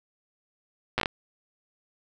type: slowing click train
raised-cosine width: 0.3 ms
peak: -9 dBFS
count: 6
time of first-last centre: 0.98-1.058 s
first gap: 8 ms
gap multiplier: 1.34
effects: none